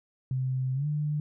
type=tone with pitch glide; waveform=sine; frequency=130 to 149.33 Hz; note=C3 to D3; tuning=-11 to +29 cents; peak=-26 dBFS; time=0.31-1.2 s; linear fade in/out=2 ms; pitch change=+240 cents; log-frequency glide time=0.74-0.86 s; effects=none